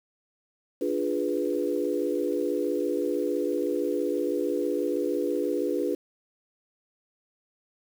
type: chord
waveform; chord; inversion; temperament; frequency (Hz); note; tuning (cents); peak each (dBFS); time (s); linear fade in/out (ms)
sine; D diminished seventh; none; equal; 293.7 / 349.2 / 415.3 / 493.9; D4 / F4 / Ab4 / Cb5; 0 / 0 / 0 / 0; -30; 0.81-5.95; 5
effects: 8-bit